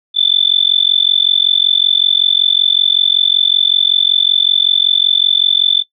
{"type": "tone with amplitude modulation", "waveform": "sine", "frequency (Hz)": 3520, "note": "A7", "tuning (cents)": 0, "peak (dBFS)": -4, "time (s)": [0.14, 5.84], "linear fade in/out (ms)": 50, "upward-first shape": "sine", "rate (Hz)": 45.3, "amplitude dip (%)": 100, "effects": ["noise-tail reverb RT60 0.1 s tail -20 dB re dry"]}